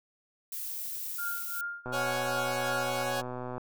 violet noise, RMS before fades -37 dBFS, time 0.52-1.61 s, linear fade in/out 2 ms
sine tone with tremolo, 1405 Hz, F6, 10 cents sharp, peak -31 dBFS, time 1.18-3.03 s, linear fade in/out 10 ms, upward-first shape triangle, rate 2.7 Hz, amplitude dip 95%
click train, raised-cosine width 1 ms, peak -24 dBFS, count 216, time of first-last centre 1.86-3.58 s, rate 125 Hz
sawtooth chord, C# suspended fourth, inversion none, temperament equal, 554.4 / 740 / 830.6 Hz, C#5 / F#5 / G#5, 0 / 0 / 0 cents, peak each -29 / -33 / -33 dBFS, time 1.92-3.22 s, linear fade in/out 20 ms
effects none

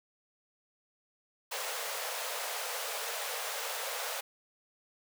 pink high-pass noise, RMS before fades -37 dBFS, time 1.51-4.21 s, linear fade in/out 10 ms, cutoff 450 Hz, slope 96 dB/octave, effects none

